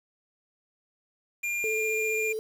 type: tone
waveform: square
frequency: 2400 Hz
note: D7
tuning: 37 cents sharp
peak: -28 dBFS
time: 1.43-2.33 s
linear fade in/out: 10 ms
type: tone with vibrato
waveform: sine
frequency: 437.9 Hz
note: A4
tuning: 8 cents flat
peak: -29 dBFS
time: 1.64-2.39 s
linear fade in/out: 0 ms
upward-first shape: sine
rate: 15 Hz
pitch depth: 19 cents each way
effects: low-pass 12000 Hz 12 dB/octave + 8-bit